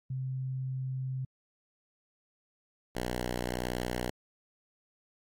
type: tone pair in turn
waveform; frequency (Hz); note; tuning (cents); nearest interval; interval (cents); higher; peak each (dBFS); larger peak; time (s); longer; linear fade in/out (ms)
sine / 5% pulse; 130.81 / 61.2; C3 / B1; 0 / -15; octave + minor second; 1315; first; -32 / -21; second; 0.1-1.25 / 2.95-4.1; neither; 5
effects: AAC 48 kbps

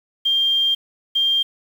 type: tone pair in turn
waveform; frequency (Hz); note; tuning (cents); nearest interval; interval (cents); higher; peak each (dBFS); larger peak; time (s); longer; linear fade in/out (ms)
sine; 3190 / 3190; G7 / G7; +30 / +30; unison; 0; neither; -15; neither; 0.25-0.75 / 1.15-1.43; first; 10
effects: 7-bit

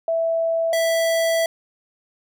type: tone pair in turn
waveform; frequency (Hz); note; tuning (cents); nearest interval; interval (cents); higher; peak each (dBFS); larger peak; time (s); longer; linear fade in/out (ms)
sine / square; 659.3 / 659.3; E5 / E5; 0 / 0; unison; 0; neither; -18; neither; 0.08-0.73 / 0.73-1.46; second; 2
effects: none

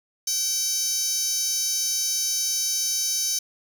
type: tone with high-pass filter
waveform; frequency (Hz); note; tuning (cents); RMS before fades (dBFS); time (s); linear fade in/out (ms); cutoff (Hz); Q
10% pulse; 769; G5; -33; -25; 0.27-3.39; 5; 6400; 7.4
effects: none

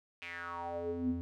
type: tone with band-pass filter sweep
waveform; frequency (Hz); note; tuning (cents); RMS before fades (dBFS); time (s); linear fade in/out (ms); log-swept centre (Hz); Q
square; 86; F2; -26; -38; 0.22-1.21; 0; 2600 to 180; 5.7
effects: none

